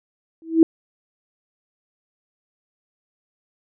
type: tone with exponential growth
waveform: sine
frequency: 325.7 Hz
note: E4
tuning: 21 cents flat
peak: -5 dBFS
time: 0.42-0.63 s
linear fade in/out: 1 ms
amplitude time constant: 45 ms
effects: none